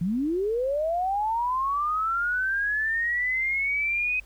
sine linear sweep, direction up, 160.3 to 2524 Hz, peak -23 dBFS, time 0.01-4.2 s, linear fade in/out 5 ms, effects added 50 Hz sine -47 dBFS peak until 4.25 s + pink hiss -58 dBFS RMS until 4.25 s

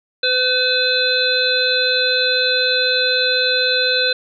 harmonic tone with a mistuned harmonic, 506 Hz, B4, 42 cents sharp, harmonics 1 / 3 / 5 / 7 / 8, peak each -21 / -20 / -24 / -23 / -18 dBFS, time 0.23-4.13 s, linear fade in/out 5 ms, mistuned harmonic 5, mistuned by +23 cents, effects none

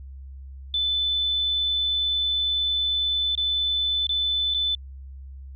sine tone with dropouts, 3511 Hz, A7, 4 cents flat, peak -21 dBFS, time 0.74-4.75 s, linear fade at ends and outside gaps 2 ms, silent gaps 3.352-3.376 / 4.069-4.092 / 4.54-4.545 s, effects added 67 Hz sine -37 dBFS peak until 5.55 s

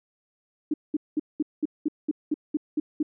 sine tone bursts, 303 Hz, D#4, 46 cents flat, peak -21 dBFS, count 11, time 0.71-3.029 s, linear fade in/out 5 ms, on 29 ms, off 200 ms, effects none

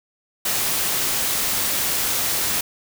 white noise, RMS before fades -22 dBFS, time 0.45-2.61 s, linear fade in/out 5 ms, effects none

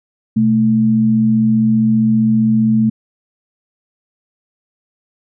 sine tone pair together, 124.79 / 220 Hz, B2 / A3, +18 / 0 cents, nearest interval minor seventh, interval 982 cents, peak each -19 / -10 dBFS, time 0.36-2.9 s, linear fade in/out 10 ms, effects none

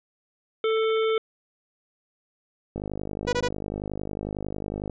harmonic tone, 442.4 Hz, A4, 9 cents sharp, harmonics 1 / 3 / 5 / 7 / 8, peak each -21 / -31 / -35 / -38 / -39 dBFS, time 0.64-1.18 s, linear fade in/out 2 ms
click train, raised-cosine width 2 ms, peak -18 dBFS, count 110, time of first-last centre 2.76-4.897 s, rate 51 Hz
sawtooth tone bursts, 489.4 Hz, B4, 16 cents flat, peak -19 dBFS, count 3, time 3.27-3.484 s, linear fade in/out 10 ms, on 58 ms, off 20 ms
effects resampled to 16000 Hz

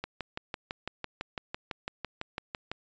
click train, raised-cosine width 0.3 ms, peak -18 dBFS, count 17, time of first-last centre 0.04-2.716 s, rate 5.98 Hz, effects resampled to 16000 Hz

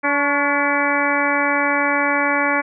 harmonic tone with a mistuned harmonic, 286.7 Hz, D4, 42 cents flat, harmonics 1 / 2 / 3 / 4 / 5 / 6 / 7 / 8, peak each -24 / -24 / -24 / -24 / -24 / -24 / -24 / -24 dBFS, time 0.03-2.62 s, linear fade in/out 20 ms, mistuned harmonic 4, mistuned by -44 cents, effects none

